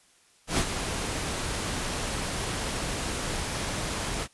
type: noise with ADSR envelope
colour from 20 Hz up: pink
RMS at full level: -24 dBFS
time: 0.47-4.28 s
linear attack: 110 ms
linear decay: 62 ms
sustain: -7 dB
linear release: 55 ms
effects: white hiss -61 dBFS RMS until 4.33 s + resampled to 24000 Hz